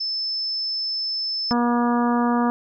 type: tone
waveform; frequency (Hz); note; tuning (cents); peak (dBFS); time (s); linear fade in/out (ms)
sine; 5260; E8; -5; -23; 0-1.53; 10
type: harmonic tone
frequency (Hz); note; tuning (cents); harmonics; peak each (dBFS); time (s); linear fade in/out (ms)
239.6; A#3; +48; 1 / 2 / 3 / 4 / 5 / 6 / 7; -19 / -28 / -27 / -26 / -28 / -36 / -37; 1.51-2.5; 0
effects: none